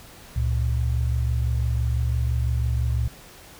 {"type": "tone pair together", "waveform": "sine", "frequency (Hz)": [69.34, 115.3], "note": ["C#2", "A#2"], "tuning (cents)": [1, -19], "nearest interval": "major sixth", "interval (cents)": 880, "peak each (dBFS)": [-22, -24], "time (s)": [0.36, 3.08], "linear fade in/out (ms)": 5, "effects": ["pink hiss -46 dBFS RMS until 3.59 s"]}